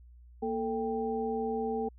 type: tone cluster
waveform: sine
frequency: 234 / 442.8 / 787 Hz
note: A#3 / A4 / G5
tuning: +7 / +11 / +7 cents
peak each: -35 / -32 / -36 dBFS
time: 0.42-1.89 s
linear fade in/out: 10 ms
effects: added 60 Hz sine -51 dBFS peak until 1.98 s